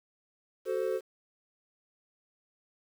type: chord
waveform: triangle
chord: F# diminished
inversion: none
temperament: equal with one note detuned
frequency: 374.9 / 440 / 523.3 Hz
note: F#4 / A4 / C5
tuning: +23 / 0 / 0 cents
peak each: -31 dBFS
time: 0.65-1.01 s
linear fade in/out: 50 ms
effects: 9-bit